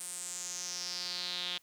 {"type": "tone with band-pass filter sweep", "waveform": "sawtooth", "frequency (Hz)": 178.4, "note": "F3", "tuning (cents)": 37, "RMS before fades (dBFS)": -39, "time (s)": [0, 1.58], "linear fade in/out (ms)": 5, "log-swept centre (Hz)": [9200, 3400], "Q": 5.1, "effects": ["white hiss -67 dBFS RMS until 1.62 s"]}